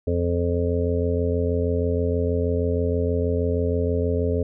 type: harmonic tone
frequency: 86.3 Hz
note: F2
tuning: 20 cents flat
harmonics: 1 / 2 / 3 / 5 / 6 / 7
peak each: -23 / -32 / -28 / -25 / -29 / -33 dBFS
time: 0.07-4.43 s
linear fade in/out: 5 ms
effects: none